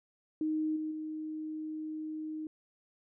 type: tone with level steps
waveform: sine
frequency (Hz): 311.1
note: D#4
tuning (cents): 0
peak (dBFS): -29 / -33 / -36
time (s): 0.41-2.47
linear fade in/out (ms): 2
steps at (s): 0.76 / 0.91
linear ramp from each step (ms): 5
effects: none